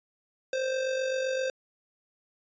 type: tone with amplitude modulation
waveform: square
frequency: 523.3 Hz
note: C5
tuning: in tune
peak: -26 dBFS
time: 0.53-1.5 s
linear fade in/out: 2 ms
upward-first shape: sine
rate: 47.7 Hz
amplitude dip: 45%
effects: resampled to 16000 Hz